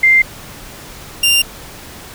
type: tone pair in turn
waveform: sine / sawtooth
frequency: 2093 / 2788 Hz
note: C7 / F7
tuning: 0 / -4 cents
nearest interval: perfect fourth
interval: 496 cents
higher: second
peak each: -6 dBFS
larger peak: neither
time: 0.03-0.22 / 1.23-1.42 s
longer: neither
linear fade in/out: 5 ms
effects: pink hiss -34 dBFS RMS until 2.14 s